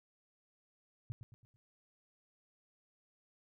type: tone with echo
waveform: sine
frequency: 116.54 Hz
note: A#2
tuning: in tune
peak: -37 dBFS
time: 1.1-1.12 s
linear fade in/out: 0 ms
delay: 110 ms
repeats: 4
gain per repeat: -8 dB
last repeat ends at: 1.56 s
effects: none

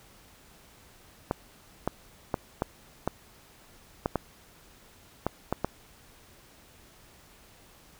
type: clicks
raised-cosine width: 1 ms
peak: -12 dBFS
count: 10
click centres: 1.311 / 1.876 / 2.342 / 2.621 / 3.076 / 4.059 / 4.157 / 5.266 / 5.526 / 5.646 s
effects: pink hiss -56 dBFS RMS until 7.99 s

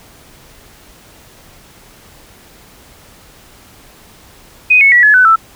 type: tone with pitch steps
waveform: sine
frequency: 2499 / 2201 / 1938.2 / 1706.9 / 1503.2 / 1323.8 Hz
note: D#7 / C#7 / B6 / G#6 / F#6 / E6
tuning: +7 / -13 / -33 / +47 / +27 / +7 cents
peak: -4 dBFS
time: 4.7-5.36 s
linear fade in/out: 10 ms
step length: 110 ms
effects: pink hiss -42 dBFS RMS until 5.55 s

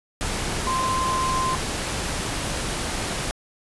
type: tone in noise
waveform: sine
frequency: 1041 Hz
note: C6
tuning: 9 cents flat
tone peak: -22 dBFS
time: 0.67-1.55 s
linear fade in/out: 0 ms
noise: pink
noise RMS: -27 dBFS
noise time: 0.21-3.31 s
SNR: +2 dB
effects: resampled to 24000 Hz

